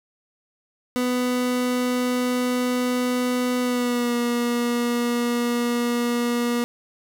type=tone with pitch glide; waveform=30% pulse; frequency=248.7 to 239.5 Hz; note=B3 to A#3; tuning=+12 to +47 cents; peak=-18 dBFS; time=0.96-6.64 s; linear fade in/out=0 ms; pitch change=-65 cents; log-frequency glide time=3.61-4.14 s; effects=none